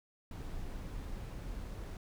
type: noise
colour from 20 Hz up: brown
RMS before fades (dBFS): -42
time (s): 0.31-1.97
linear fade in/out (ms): 2
effects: none